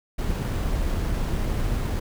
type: noise with sample-and-hold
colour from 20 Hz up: brown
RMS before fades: -25 dBFS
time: 0.18-2 s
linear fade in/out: 10 ms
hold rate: 11025 Hz
effects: none